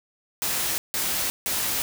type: noise bursts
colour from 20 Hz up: white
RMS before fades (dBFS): -26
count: 3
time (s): 0.42-1.82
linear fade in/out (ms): 0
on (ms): 360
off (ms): 160
effects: none